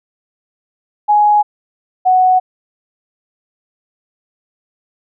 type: tone pair in turn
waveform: sine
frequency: 835 / 740.9 Hz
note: G#5 / F#5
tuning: +9 / +2 cents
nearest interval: major second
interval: 207 cents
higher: first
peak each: -7 dBFS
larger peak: neither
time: 1.08-1.43 / 2.05-2.4 s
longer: neither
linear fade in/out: 20 ms
effects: none